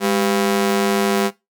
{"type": "ring-modulated tone", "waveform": "sawtooth", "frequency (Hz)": 299.3, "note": "D4", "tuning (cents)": 33, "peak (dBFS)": -9, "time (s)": [0, 1.31], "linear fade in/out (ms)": 50, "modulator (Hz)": 93.5, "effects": ["noise-tail reverb RT60 0.2 s tail -18 dB re dry"]}